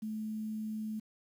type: tone with quantisation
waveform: sine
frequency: 216.6 Hz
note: A3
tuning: 27 cents flat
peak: -35 dBFS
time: 0.02-1 s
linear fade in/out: 10 ms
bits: 10
effects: none